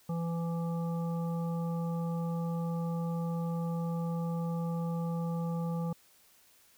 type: harmonic tone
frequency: 167.8 Hz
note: E3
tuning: 31 cents sharp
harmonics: 1 / 3 / 5 / 7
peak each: -31 / -41 / -45 / -48 dBFS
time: 0.09-5.93 s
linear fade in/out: 5 ms
effects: white hiss -63 dBFS RMS until 6.77 s